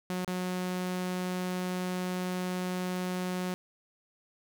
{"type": "tone with dropouts", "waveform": "sawtooth", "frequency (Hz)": 182.2, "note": "F#3", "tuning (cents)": -26, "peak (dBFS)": -27, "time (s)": [0.1, 3.54], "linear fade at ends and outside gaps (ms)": 0, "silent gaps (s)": [0.246, 0.278], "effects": []}